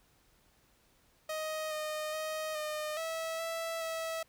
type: tone with pitch steps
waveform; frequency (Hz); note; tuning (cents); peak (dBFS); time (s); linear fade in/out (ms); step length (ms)
sawtooth; 625 / 615 / 625 / 610 / 650 / 659 / 651; D#5 / D#5 / D#5 / D#5 / E5 / E5 / E5; +8 / -20 / +8 / -34 / -24 / -1 / -22; -31; 1.29-4.23; 5; 420
effects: pink hiss -68 dBFS RMS until 4.28 s